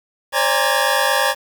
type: tone cluster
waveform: 25% pulse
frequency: 532 / 581 / 815 / 930 / 1695 Hz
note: C5 / D5 / G#5 / A#5 / G#6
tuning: +29 / -19 / -33 / -4 / +35 cents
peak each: -18 dBFS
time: 0.32-1.35 s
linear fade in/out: 50 ms
effects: 7-bit